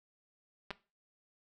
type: clicks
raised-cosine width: 0.3 ms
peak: -23 dBFS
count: 2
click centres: 0.706 / 0.711 s
effects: noise-tail reverb RT60 0.3 s tail -17 dB re dry